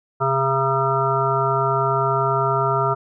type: harmonic tone with a mistuned harmonic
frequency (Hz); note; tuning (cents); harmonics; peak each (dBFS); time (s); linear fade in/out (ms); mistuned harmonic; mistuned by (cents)
135; C#3; -45; 1 / 3 / 5 / 7 / 9 / 10; -24 / -24 / -24 / -24 / -24 / -24; 0.2-2.95; 20; 1; -38
effects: none